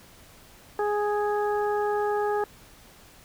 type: harmonic tone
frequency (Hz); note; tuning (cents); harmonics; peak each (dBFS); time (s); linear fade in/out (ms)
415.3; G#4; 0; 1 / 2 / 3 / 4; -25 / -28 / -35 / -37; 0.79-2.44; 2
effects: pink hiss -52 dBFS RMS until 3.24 s